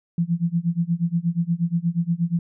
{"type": "tone with tremolo", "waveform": "sine", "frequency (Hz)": 170, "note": "F3", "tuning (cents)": -46, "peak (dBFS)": -16, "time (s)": [0.18, 2.39], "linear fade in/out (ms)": 2, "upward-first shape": "sine", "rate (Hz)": 8.4, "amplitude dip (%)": 95, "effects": []}